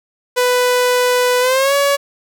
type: tone with pitch glide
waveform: sawtooth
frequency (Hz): 496.3 to 563.6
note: B4 to C#5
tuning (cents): +8 to +29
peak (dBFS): -8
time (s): 0.36-1.97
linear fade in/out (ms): 20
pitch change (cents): +221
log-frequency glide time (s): 1.4-1.74
effects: none